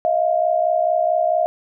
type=tone pair together; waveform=sine; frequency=634 / 698.5 Hz; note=D#5 / F5; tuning=+32 / 0 cents; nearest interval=major second; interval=168 cents; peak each=-18 dBFS; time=0.05-1.46 s; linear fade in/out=0 ms; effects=none